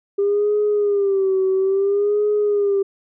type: tone with vibrato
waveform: sine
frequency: 398.4 Hz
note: G4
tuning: 28 cents sharp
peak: -14 dBFS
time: 0.18-2.83 s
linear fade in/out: 10 ms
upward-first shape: sine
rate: 0.59 Hz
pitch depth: 85 cents each way
effects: tanh soft clip ceiling -11 dBFS